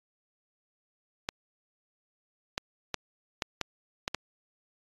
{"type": "clicks", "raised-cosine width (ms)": 0.2, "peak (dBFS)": -12, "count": 7, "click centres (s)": [1.289, 2.579, 2.943, 3.422, 3.613, 4.079, 4.146], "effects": ["AAC 32 kbps"]}